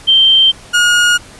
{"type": "tone pair in turn", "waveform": ["sine", "30% pulse"], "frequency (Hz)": [3136, 1435.4], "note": ["G7", "F6"], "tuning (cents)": [0, 47], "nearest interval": "octave + major second", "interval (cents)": 1353, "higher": "first", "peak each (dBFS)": -5, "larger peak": "neither", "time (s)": [[0.07, 0.52], [0.73, 1.18]], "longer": "neither", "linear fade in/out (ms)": 20, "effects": ["pink hiss -37 dBFS RMS until 1.39 s", "resampled to 24000 Hz"]}